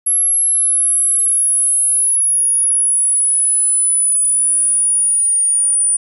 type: exponential sweep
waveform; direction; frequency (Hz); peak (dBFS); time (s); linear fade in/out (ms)
sine; down; 11175 to 9397; -11; 0.06-5.97; 10
effects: none